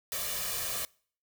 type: noise with comb filter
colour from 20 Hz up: white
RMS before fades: -34 dBFS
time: 0.12-0.85 s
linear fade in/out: 0 ms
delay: 1.7 ms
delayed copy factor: +0.7
effects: noise-tail reverb RT60 0.5 s tail -25 dB re dry